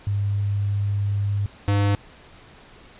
sine / square tone pair in turn, 101.1 / 101.1 Hz, G#2 / G#2, -46 / -46 cents, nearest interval unison, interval 0 cents, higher neither, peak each -20 / -18 dBFS, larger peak second, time 0.07-1.46 / 1.68-1.95 s, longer first, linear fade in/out 0 ms, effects pink hiss -48 dBFS RMS until 2.99 s + resampled to 8000 Hz

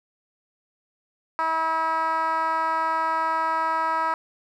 10% pulse tone with band-pass filter, 322.5 Hz, E4, 38 cents flat, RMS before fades -24 dBFS, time 1.39-4.14 s, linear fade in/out 0 ms, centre 1100 Hz, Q 3.8, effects none

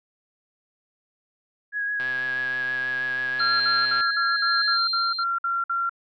sine tone with vibrato, 1661.2 Hz, G#6, in tune, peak -24 dBFS, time 1.72-4.78 s, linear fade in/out 50 ms, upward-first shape sine, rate 6.2 Hz, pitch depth 17 cents each way
click train, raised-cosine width 0.3 ms, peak -21 dBFS, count 260, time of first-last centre 2-4.008 s, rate 129 Hz
sine tone with tremolo, 4166 Hz, C8, 8 cents flat, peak -22 dBFS, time 3.39-5.24 s, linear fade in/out 10 ms, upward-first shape sine, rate 0.93 Hz, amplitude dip 55%
sine tone bursts, 1373 Hz, F6, 30 cents flat, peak -22 dBFS, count 10, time 3.4-5.895 s, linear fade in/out 5 ms, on 200 ms, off 55 ms
effects none

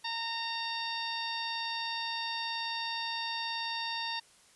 harmonic tone, 919 Hz, A#5, 25 cents flat, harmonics 1 / 2 / 3 / 4 / 5 / 6, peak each -38 / -41 / -42 / -39 / -40 / -46 dBFS, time 0.04-4.2 s, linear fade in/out 10 ms, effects white hiss -61 dBFS RMS until 4.55 s + resampled to 24000 Hz

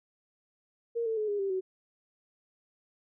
sine tone with pitch steps, 466.2 / 446.4 / 427.5 / 409.4 / 392 / 375.4 Hz, A#4 / A4 / A4 / G#4 / G4 / F#4, 0 / +25 / -50 / -25 / 0 / +25 cents, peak -28 dBFS, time 0.95-1.61 s, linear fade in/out 20 ms, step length 110 ms, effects none

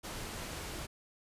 pink low-pass noise, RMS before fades -42 dBFS, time 0.03-0.87 s, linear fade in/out 20 ms, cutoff 12000 Hz, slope 12 dB/octave, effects resampled to 32000 Hz

